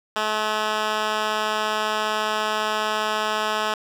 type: tone with band-pass filter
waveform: 10% pulse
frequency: 214.7 Hz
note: A3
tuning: 42 cents flat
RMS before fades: -24 dBFS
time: 0.16-3.74 s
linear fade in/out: 2 ms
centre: 2000 Hz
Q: 0.62
effects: 7-bit